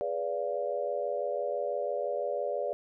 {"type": "chord", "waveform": "sine", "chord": "G# diminished seventh", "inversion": "none", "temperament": "equal with one note detuned", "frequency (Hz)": [415.3, 493.9, 579.9, 698.5], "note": ["G#4", "B4", "D5", "F5"], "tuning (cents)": [0, 0, -22, 0], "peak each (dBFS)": [-37, -35, -32, -38], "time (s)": [0.01, 2.73], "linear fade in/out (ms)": 0, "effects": []}